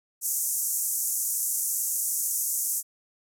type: band-pass noise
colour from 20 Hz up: white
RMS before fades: -28 dBFS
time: 0.21-2.83 s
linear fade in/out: 50 ms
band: 6200 to 14000 Hz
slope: 48 dB/octave
effects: none